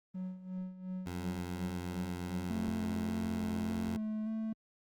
triangle tone with tremolo, 185 Hz, F#3, in tune, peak -34 dBFS, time 0.14-2.7 s, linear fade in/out 10 ms, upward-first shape sine, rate 2.8 Hz, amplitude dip 75%
15% pulse tone, 88.3 Hz, F2, 20 cents sharp, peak -32 dBFS, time 1.06-3.97 s, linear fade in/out 5 ms
triangle tone with vibrato, 218.2 Hz, A3, 14 cents flat, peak -32 dBFS, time 2.5-4.53 s, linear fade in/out 5 ms, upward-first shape square, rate 1.7 Hz, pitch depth 19 cents each way
effects Opus 24 kbps

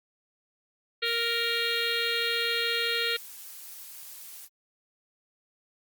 harmonic tone, 466.2 Hz, A#4, in tune, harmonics 1 / 3 / 4 / 5 / 6 / 7 / 8 / 9, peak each -34 / -34 / -34 / -34 / -34 / -34 / -34 / -34 dBFS, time 1.02-3.17 s, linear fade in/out 10 ms
blue noise, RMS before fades -44 dBFS, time 1.03-4.49 s, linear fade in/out 50 ms
effects Opus 48 kbps

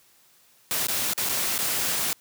white noise with dropouts, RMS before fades -26 dBFS, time 0.71-2.13 s, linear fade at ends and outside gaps 0 ms, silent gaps 0.869-0.884 / 1.134-1.178 / 1.289-1.294 / 1.58-1.589 s, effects white hiss -59 dBFS RMS until 2.2 s + high-pass 80 Hz 12 dB/octave

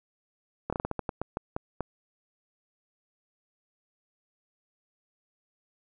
slowing click train, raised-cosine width 1 ms, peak -16 dBFS, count 12, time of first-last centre 0.7-1.807 s, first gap 26 ms, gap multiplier 1.25, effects none

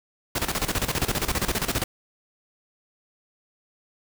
pink noise with tremolo, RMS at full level -24 dBFS, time 0.35-1.84 s, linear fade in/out 5 ms, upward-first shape square, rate 15 Hz, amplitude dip 75%, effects none

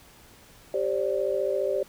sine chord, G suspended fourth, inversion none, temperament equal with one note detuned, 392 / 532.7 / 587.3 Hz, G4 / C5 / D5, 0 / +31 / 0 cents, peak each -28 dBFS, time 0.74-1.83 s, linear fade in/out 2 ms, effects pink hiss -53 dBFS RMS until 1.88 s

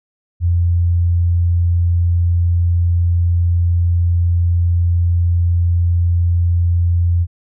sine tone, 86.4 Hz, F2, 18 cents flat, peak -11 dBFS, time 0.4-7.27 s, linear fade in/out 50 ms, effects none

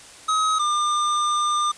square tone pair in turn, 1270 / 1201.6 Hz, D#6 / D6, +35 / +39 cents, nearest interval minor second, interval 96 cents, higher first, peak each -19 / -20 dBFS, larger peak first, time 0.28-0.59 / 0.59-1.72 s, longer second, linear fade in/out 10 ms, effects white hiss -44 dBFS RMS until 1.77 s + resampled to 22050 Hz

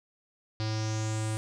square tone with low-pass filter sweep, 109.2 Hz, A2, 13 cents flat, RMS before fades -31 dBFS, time 0.6-1.37 s, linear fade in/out 0 ms, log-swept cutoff 4700 to 9100 Hz, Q 4.6, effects none

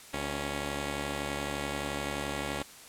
5% pulse tone pair together, 71.62 / 277.2 Hz, D2 / C#4, -43 / 0 cents, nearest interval octave + major seventh, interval 2343 cents, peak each -23 / -25 dBFS, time 0.13-2.63 s, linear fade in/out 10 ms, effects white hiss -50 dBFS RMS until 2.88 s + low-pass 11000 Hz 12 dB/octave

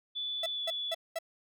sine tone with pitch glide, 3470 to 3434 Hz, A7 to A7, -25 to -43 cents, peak -33 dBFS, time 0.15-0.95 s, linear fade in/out 20 ms, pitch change -18 cents, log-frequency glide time 0.53-0.6 s
45% pulse tone bursts, 659 Hz, E5, 1 cent flat, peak -32 dBFS, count 4, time 0.43-1.188 s, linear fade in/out 5 ms, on 32 ms, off 210 ms
effects none

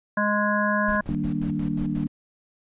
harmonic tone, 207.7 Hz, G#3, in tune, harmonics 1 / 3 / 5 / 7 / 8, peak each -25 / -27 / -26 / -30 / -26 dBFS, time 0.17-1.01 s, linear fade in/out 5 ms
brown noise with tremolo, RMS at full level -35 dBFS, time 0.88-2.08 s, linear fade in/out 5 ms, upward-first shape square, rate 5.6 Hz, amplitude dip 80%
sine chord, Eb major seventh, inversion none, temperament equal, 155.56 / 196 / 233.1 / 293.7 Hz, Eb3 / G3 / Bb3 / D4, 0 / 0 / 0 / 0 cents, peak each -29 dBFS, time 1.09-2.07 s, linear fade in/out 0 ms
effects resampled to 8000 Hz

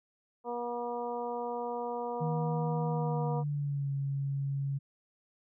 harmonic tone, 240 Hz, B3, 49 cents flat, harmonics 1 / 2 / 3 / 4 / 5, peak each -43 / -36 / -39 / -39 / -47 dBFS, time 0.44-3.44 s, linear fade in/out 50 ms
sine tone with pitch glide, 157.5 to 138.7 Hz, D#3 to C#3, +21 to +1 cents, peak -30 dBFS, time 2.2-4.79 s, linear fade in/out 20 ms, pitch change -220 cents, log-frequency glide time 2.88-3.91 s
effects none

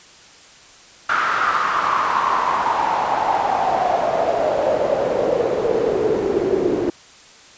pink noise with band-pass filter sweep, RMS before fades -19 dBFS, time 1.09-6.9 s, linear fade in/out 5 ms, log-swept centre 1400 to 350 Hz, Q 5.9, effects white hiss -45 dBFS RMS until 7.57 s + resampled to 16000 Hz

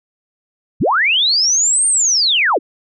sine linear two-way sweep, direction up then down, 43.2 to 8910 to 216.1 Hz, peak -11 dBFS, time 0.8-2.59 s, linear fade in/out 20 ms, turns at 1.87 s, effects none

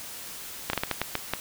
slowing click train, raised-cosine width 0.3 ms, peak -9 dBFS, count 8, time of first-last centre 0.7-1.336 s, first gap 33 ms, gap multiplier 1.33, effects white hiss -40 dBFS RMS until 1.4 s

